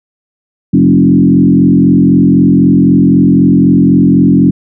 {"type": "tone with frequency modulation", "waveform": "sine", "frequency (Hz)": 229.3, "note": "A#3", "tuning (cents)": -28, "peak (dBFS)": -3, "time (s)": [0.73, 4.51], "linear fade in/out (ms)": 10, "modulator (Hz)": 43.9, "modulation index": 1.8, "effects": []}